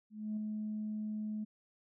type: tone with ADSR envelope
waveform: sine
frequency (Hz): 213.7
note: G#3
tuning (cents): +50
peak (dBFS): -32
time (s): 0.1-1.45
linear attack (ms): 270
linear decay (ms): 6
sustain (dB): -3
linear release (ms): 17
effects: tanh soft clip ceiling -31 dBFS